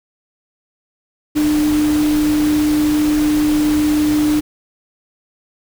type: tone in noise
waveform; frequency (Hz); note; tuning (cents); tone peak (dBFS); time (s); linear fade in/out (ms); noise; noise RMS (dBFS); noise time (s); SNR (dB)
sine; 301; D4; +43; -12; 1.35-4.41; 20; pink; -26; 1.35-4.41; +11
effects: none